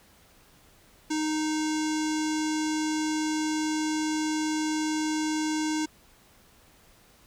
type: tone with low-pass filter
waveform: square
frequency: 309.6 Hz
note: D#4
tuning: 9 cents flat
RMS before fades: -28 dBFS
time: 1.1-5.86 s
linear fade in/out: 10 ms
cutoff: 6800 Hz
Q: 2.9
effects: pink hiss -58 dBFS RMS until 7.26 s